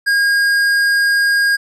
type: tone with tanh clipping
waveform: sine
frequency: 1626 Hz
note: G#6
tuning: 37 cents flat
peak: -13 dBFS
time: 0.06-1.57 s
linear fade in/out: 20 ms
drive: 13 dB
effects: none